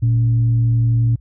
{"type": "tone with frequency modulation", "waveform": "sine", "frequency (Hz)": 116.4, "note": "A#2", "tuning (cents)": -2, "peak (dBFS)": -12, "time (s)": [0.02, 1.16], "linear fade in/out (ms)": 10, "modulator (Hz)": 164, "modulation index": 0.21, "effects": ["added 60 Hz sine -42 dBFS peak until 1.2 s"]}